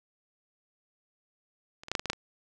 clicks, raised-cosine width 0.2 ms, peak -28 / -24 / -12 / -9 / -17 / -16 / -10 / -23 dBFS, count 8, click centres 1.835 / 1.884 / 1.916 / 1.952 / 1.995 / 2.057 / 2.1 / 2.132 s, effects none

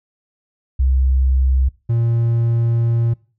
sine / triangle tone pair in turn, 65.41 / 116.55 Hz, C2 / A#2, 0 / 0 cents, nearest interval minor seventh, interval 1000 cents, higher second, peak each -12 dBFS, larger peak neither, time 0.79-1.69 / 1.89-3.14 s, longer second, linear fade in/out 10 ms, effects noise-tail reverb RT60 0.4 s tail -23 dB re dry

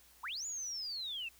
sine linear two-way sweep, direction up then down, 774 to 7000 to 2581 Hz, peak -38 dBFS, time 0.23-1.29 s, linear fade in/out 10 ms, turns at 0.46 s, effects added 60 Hz sine -70 dBFS peak until 1.39 s + white hiss -63 dBFS RMS until 1.39 s

